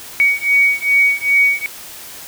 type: beating tone pair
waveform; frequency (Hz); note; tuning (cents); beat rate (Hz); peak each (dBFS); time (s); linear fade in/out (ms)
sine; 2246 / 2248.5; C#7 / C#7; +22 / +24; 2.5; -14; 0.2-1.66; 0
effects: white hiss -34 dBFS RMS until 2.27 s